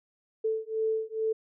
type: beating tone pair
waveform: sine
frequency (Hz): 440 / 442.3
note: A4 / A4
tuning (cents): 0 / +9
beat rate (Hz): 2.3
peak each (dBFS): -30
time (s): 0.44-1.33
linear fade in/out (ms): 10
effects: none